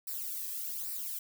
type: noise with flanger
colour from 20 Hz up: violet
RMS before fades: -38 dBFS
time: 0.07-1.19 s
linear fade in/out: 5 ms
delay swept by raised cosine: 0.3 to 1.4 ms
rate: 1.2 Hz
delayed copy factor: -0.75
effects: none